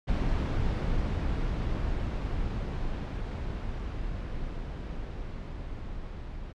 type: noise with level ramp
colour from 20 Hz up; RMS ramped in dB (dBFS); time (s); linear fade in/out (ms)
brown; -26 to -39; 0.07-6.53; 20
effects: low-pass 4000 Hz 12 dB/octave + MP3 96 kbps